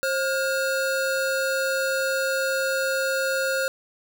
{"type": "tone pair together", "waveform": "square", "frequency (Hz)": [534, 1424.3], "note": ["C5", "F6"], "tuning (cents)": [35, 34], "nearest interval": "octave + perfect fourth", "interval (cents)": 1699, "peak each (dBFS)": [-25, -27], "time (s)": [0.03, 3.68], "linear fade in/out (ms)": 0, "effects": ["9-bit"]}